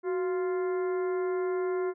harmonic tone with a mistuned harmonic, 348.7 Hz, F4, 3 cents flat, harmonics 1 / 2 / 3 / 4 / 5 / 6, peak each -27 / -41 / -41 / -44 / -50 / -51 dBFS, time 0.03-1.94 s, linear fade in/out 50 ms, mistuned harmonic 1, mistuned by +100 cents, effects none

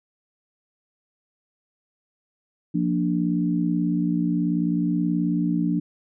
sine chord, Bb major, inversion second, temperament equal, 174.61 / 233.1 / 293.7 Hz, F3 / Bb3 / D4, 0 / 0 / 0 cents, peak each -23 / -27 / -24 dBFS, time 2.74-5.8 s, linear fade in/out 10 ms, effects none

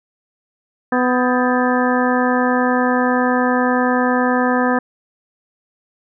harmonic tone with a mistuned harmonic, 250.1 Hz, B3, 22 cents sharp, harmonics 1 / 2 / 3 / 4 / 5 / 6 / 7, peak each -17 / -20 / -22 / -23 / -24 / -25 / -25 dBFS, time 0.92-4.79 s, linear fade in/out 5 ms, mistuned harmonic 6, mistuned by +100 cents, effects none

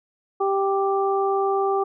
harmonic tone, 392 Hz, G4, in tune, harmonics 1 / 2 / 3, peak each -21 / -24 / -27 dBFS, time 0.4-1.84 s, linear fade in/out 10 ms, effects none

